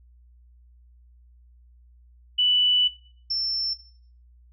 sine tone pair in turn, 2972 / 5369 Hz, F#7 / E8, +7 / +31 cents, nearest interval minor seventh, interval 1024 cents, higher second, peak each -18 / -22 dBFS, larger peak first, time 2.38-2.88 / 3.3-3.74 s, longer first, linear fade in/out 10 ms, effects noise-tail reverb RT60 0.5 s tail -17 dB re dry + added 60 Hz sine -51 dBFS peak until 4.52 s

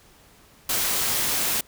white noise, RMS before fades -24 dBFS, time 0.69-1.61 s, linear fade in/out 5 ms, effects pink hiss -54 dBFS RMS until 1.67 s

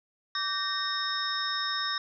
sine tone cluster, 1160 / 1553 / 1847 / 3722 / 5310 Hz, D6 / G6 / A#6 / A#7 / E8, -22 / -17 / -16 / -3 / +12 cents, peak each -34 / -37 / -36 / -33 / -34 dBFS, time 0.35-1.98 s, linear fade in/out 2 ms, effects none

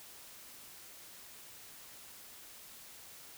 silence, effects white hiss -53 dBFS RMS until 3.37 s

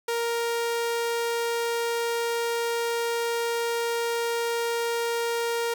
sawtooth tone, 467.2 Hz, A#4, 4 cents sharp, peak -21 dBFS, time 0.08-5.74 s, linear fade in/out 5 ms, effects none

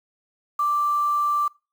sine tone with quantisation, 1174.7 Hz, D6, in tune, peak -19 dBFS, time 0.59-1.48 s, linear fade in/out 5 ms, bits 7, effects noise-tail reverb RT60 0.3 s tail -24 dB re dry

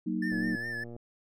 sine chord, D# minor, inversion first, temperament just, 186.68 / 233.3 / 311.1 Hz, F#3 / A#3 / D#4, +16 / +2 / 0 cents, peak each -33 dBFS, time 0.06-0.56 s, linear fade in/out 10 ms
triangle tone with vibrato, 1760 Hz, A6, in tune, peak -32 dBFS, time 0.22-0.84 s, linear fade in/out 5 ms, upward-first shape sine, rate 4.9 Hz, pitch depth 53 cents each way
click train, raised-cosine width 2 ms, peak -32 dBFS, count 77, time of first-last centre 0.32-0.964 s, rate 118 Hz
effects none

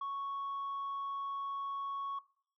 sine tone, 1108.7 Hz, C#6, in tune, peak -34 dBFS, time 0.01-2.19 s, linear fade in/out 5 ms, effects noise-tail reverb RT60 0.5 s tail -20 dB re dry + tanh soft clip ceiling -34 dBFS

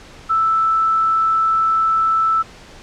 sine tone, 1319 Hz, E6, 1 cent sharp, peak -13 dBFS, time 0.29-2.43 s, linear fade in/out 20 ms, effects pink hiss -41 dBFS RMS until 2.82 s + low-pass 6000 Hz 12 dB/octave

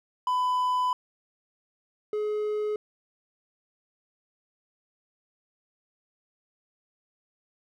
triangle tone pair in turn, 1001 / 422.7 Hz, B5 / G#4, +23 / +31 cents, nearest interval octave + minor third, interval 1492 cents, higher first, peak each -21 / -24 dBFS, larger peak first, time 0.27-0.93 / 2.13-2.76 s, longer first, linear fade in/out 2 ms, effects none

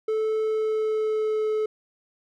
triangle tone with pitch glide, 436.7 to 431.4 Hz, A4 to A4, -13 to -34 cents, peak -20 dBFS, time 0.08-1.66 s, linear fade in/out 5 ms, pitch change -21 cents, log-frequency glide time 0.41-1.5 s, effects none

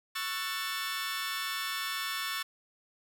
20% pulse chord, F# minor seventh, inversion second, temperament just, 1110 / 1332 / 1480 / 1776 Hz, C#6 / E6 / F#6 / A6, +2 / +18 / 0 / +16 cents, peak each -33 / -35 / -37 / -32 dBFS, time 0.15-2.43 s, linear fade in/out 10 ms, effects none

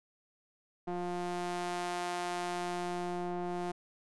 sawtooth ring-modulated tone, 176.6 Hz, F3, 20 cents sharp, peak -27 dBFS, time 0.87-3.72 s, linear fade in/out 10 ms, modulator 530 Hz, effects resampled to 24000 Hz

